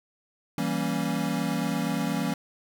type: chord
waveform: square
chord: E diminished seventh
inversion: none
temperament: equal with one note detuned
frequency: 164.81 / 193.52 / 233.1 / 277.2 Hz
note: E3 / G3 / Bb3 / Db4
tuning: 0 / -22 / 0 / 0 cents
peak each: -32 dBFS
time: 0.58-2.34 s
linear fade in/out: 2 ms
effects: none